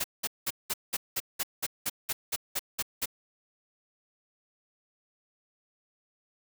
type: noise bursts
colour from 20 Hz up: white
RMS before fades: -30 dBFS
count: 14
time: 0-3.058 s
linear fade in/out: 10 ms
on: 42 ms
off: 190 ms
effects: none